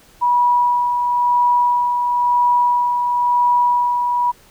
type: tone with tremolo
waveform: sine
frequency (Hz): 972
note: B5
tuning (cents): -28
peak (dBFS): -11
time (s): 0.21-4.32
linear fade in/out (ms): 20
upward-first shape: sine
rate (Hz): 0.98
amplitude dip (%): 40
effects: pink hiss -49 dBFS RMS until 4.5 s